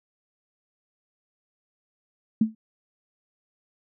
sine tone with exponential decay, 220 Hz, A3, in tune, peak -13 dBFS, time 2.41-2.55 s, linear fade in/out 5 ms, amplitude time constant 29 ms, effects none

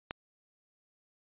click, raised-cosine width 0.3 ms, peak -18 dBFS, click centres 0.109 s, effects resampled to 8000 Hz

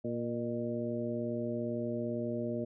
harmonic tone with a mistuned harmonic, 117.8 Hz, A#2, 19 cents sharp, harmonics 1 / 2 / 3 / 4 / 5, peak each -41 / -36 / -39 / -41 / -39 dBFS, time 0.04-2.65 s, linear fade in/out 10 ms, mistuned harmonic 5, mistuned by +37 cents, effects none

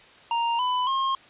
square tone with pitch steps, 932.3 / 999.2 / 1070.9 Hz, A#5 / B5 / C6, 0 / +20 / +40 cents, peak -23 dBFS, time 0.31-1.15 s, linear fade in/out 2 ms, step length 280 ms, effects white hiss -51 dBFS RMS until 1.29 s + resampled to 8000 Hz

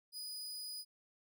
sawtooth tone, 4961 Hz, D#8, 6 cents flat, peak -40 dBFS, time 0.12-0.85 s, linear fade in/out 50 ms, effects none

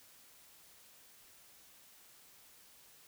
silence, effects white hiss -61 dBFS RMS until 3.07 s

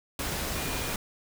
sine tone in noise, 2426 Hz, D#7, 44 cents flat, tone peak -42 dBFS, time 0.56-0.93 s, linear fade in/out 2 ms, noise pink, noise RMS -32 dBFS, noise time 0.19-0.96 s, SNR -13 dB, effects none

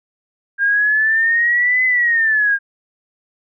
sine exponential two-way sweep, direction up then down, 1604 to 2034 to 1604 Hz, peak -12 dBFS, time 0.58-2.59 s, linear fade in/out 50 ms, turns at 1.85 s, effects none

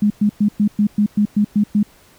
sine tone bursts, 207.7 Hz, G#3, in tune, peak -11 dBFS, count 10, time 0.02-1.83 s, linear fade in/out 5 ms, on 82 ms, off 110 ms, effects pink hiss -50 dBFS RMS until 2.18 s

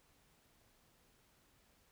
silence, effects pink hiss -71 dBFS RMS until 1.91 s

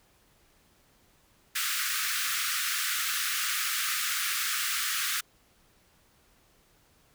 pink high-pass noise, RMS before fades -30 dBFS, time 1.55-5.21 s, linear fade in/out 10 ms, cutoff 1200 Hz, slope 96 dB/octave, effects pink hiss -64 dBFS RMS until 7.14 s

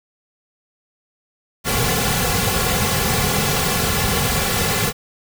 pink noise with comb filter, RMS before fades -19 dBFS, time 1.64-4.93 s, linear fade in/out 50 ms, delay 3.2 ms, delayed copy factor -0.95, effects none

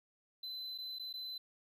triangle tone with dropouts, 4036 Hz, B7, 37 cents sharp, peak -40 dBFS, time 0.43-1.38 s, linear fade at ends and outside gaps 5 ms, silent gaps 0.779-0.784 / 0.987-0.995 / 1.129-1.138 s, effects none

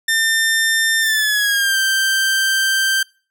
sawtooth tone with pitch glide, 1800 to 1567 Hz, A6 to G6, +39 to -1 cents, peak -11 dBFS, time 0.08-3.03 s, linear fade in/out 5 ms, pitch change -240 cents, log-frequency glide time 1.01-1.77 s, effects noise-tail reverb RT60 0.4 s tail -25 dB re dry

